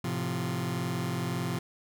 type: chord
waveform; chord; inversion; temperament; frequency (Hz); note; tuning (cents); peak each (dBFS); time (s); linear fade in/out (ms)
sawtooth; F major; first; just; 109.13 / 130.96 / 174.61; A2 / C3 / F3; -14 / +2 / 0; -33 / -29 / -29; 0.04-1.59; 5
effects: none